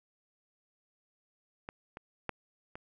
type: clicks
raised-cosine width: 0.5 ms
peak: -25 / -28 / -18 / -28 dBFS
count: 4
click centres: 1.689 / 1.971 / 2.293 / 2.755 s
effects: none